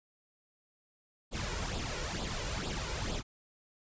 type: noise with flanger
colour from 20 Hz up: pink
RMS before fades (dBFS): -36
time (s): 1.31-3.23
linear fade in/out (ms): 50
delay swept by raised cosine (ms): 0.24 to 2.14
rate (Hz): 2.2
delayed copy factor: +0.65
effects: resampled to 16000 Hz